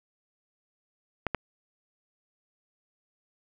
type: clicks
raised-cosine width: 0.5 ms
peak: -12 dBFS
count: 2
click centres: 1.267 / 1.347 s
effects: none